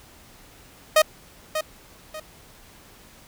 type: tone with echo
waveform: sawtooth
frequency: 622.3 Hz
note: D#5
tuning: in tune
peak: -9 dBFS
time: 0.96-1.02 s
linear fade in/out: 5 ms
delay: 590 ms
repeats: 2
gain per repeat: -10 dB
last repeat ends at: 2.2 s
effects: pink hiss -50 dBFS RMS until 3.27 s